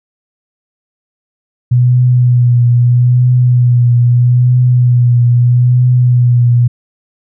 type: tone with vibrato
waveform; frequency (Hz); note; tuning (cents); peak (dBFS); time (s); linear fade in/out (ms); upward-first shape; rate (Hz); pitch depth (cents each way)
sine; 122.8; B2; -9; -5; 1.71-6.68; 10; triangle; 0.78; 35
effects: none